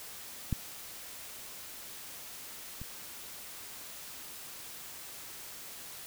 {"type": "clicks", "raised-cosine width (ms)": 5, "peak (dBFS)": [-17, -30], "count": 2, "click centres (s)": [0.527, 2.816], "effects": ["white hiss -46 dBFS RMS until 6.06 s"]}